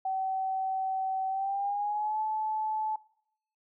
sine tone with pitch glide, 763 to 866.4 Hz, G5 to A5, -47 to -27 cents, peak -28 dBFS, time 0.05-2.96 s, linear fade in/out 5 ms, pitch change +220 cents, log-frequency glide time 1.28-2.2 s, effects noise-tail reverb RT60 0.7 s tail -21 dB re dry

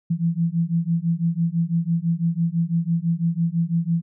sine beating tone pair, 164.81 / 170.81 Hz, E3 / F3, 0 / -38 cents, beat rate 6 Hz, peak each -22 / -22 dBFS, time 0.1-4.02 s, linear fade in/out 10 ms, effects none

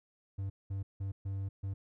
triangle tone bursts at uneven times, 97.6 Hz, G2, 7 cents flat, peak -32 dBFS, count 5, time 0.38-0.5 / 0.7-0.83 / 1-1.12 / 1.25-1.49 / 1.63-1.74 s, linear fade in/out 10 ms, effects none

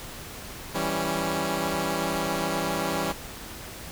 10% pulse chord, C# diminished, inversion first, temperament equal, 164.81 / 196 / 277.2 Hz, E3 / G3 / C#4, 0 / 0 / 0 cents, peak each -22 / -22 / -22 dBFS, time 0.74-3.13 s, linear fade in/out 20 ms, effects pink hiss -40 dBFS RMS until 3.91 s

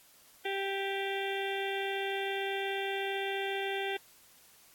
harmonic tone with a mistuned harmonic, 392 Hz, G4, in tune, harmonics 1 / 2 / 4 / 5 / 6 / 7 / 8 / 9, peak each -35 / -38 / -41 / -42 / -43 / -43 / -44 / -45 dBFS, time 0.45-3.97 s, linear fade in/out 5 ms, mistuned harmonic 8, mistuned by +29 cents, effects white hiss -60 dBFS RMS until 4.74 s + AAC 64 kbps

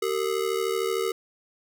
square ring-modulated tone, 420.1 Hz, G#4, 20 cents sharp, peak -22 dBFS, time 0.02-1.12 s, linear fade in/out 5 ms, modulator 36.6 Hz, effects none

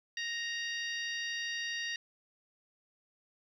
harmonic tone with a mistuned harmonic, 932.3 Hz, A#5, in tune, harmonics 2 / 3 / 4 / 5 / 6, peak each -37 / -41 / -43 / -45 / -47 dBFS, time 0.17-1.96 s, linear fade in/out 2 ms, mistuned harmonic 6, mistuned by +28 cents, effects 11-bit

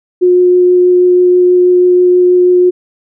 sine tone with vibrato, 360 Hz, F#4, 47 cents flat, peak -4 dBFS, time 0.21-2.71 s, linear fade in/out 20 ms, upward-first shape triangle, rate 6.2 Hz, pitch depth 8 cents each way, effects none

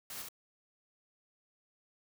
white noise with echo, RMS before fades -44 dBFS, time 0.1-0.22 s, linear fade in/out 2 ms, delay 67 ms, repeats 1, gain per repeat -2 dB, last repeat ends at 0.287 s, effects none

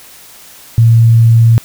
sine tone, 114.8 Hz, A#2, 26 cents flat, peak -3 dBFS, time 0.78-1.58 s, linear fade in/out 0 ms, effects white hiss -37 dBFS RMS until 1.64 s

